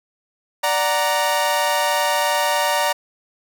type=chord; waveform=sawtooth; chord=D augmented; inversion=none; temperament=equal; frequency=587.3 / 740 / 932.3 Hz; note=D5 / F#5 / A#5; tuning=0 / 0 / 0 cents; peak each=-18 / -21 / -16 dBFS; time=0.63-2.93 s; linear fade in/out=10 ms; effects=none